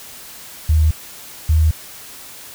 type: tone pair in turn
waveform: sine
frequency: 78 / 78.59 Hz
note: D#2 / D#2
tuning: +5 / +18 cents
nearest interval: unison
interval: 13 cents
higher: second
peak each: -10 dBFS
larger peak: neither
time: 0.69-0.91 / 1.49-1.71 s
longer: neither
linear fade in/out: 5 ms
effects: white hiss -37 dBFS RMS until 2.54 s